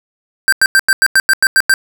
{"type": "tone bursts", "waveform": "square", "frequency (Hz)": 1568, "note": "G6", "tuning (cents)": 0, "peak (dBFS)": -7, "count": 10, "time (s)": [0.48, 1.739], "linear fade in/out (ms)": 0, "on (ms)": 44, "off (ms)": 91, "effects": []}